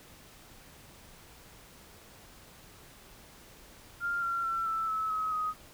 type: tone with pitch steps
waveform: sine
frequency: 1396.9 / 1372.1 / 1347.8 / 1323.8 / 1300.3 / 1277.3 / 1254.6 Hz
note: F6 / F6 / E6 / E6 / E6 / D#6 / D#6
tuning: 0 / -31 / +38 / +7 / -24 / +45 / +14 cents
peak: -29 dBFS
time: 4-5.54 s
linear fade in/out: 50 ms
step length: 220 ms
effects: pink hiss -54 dBFS RMS until 5.73 s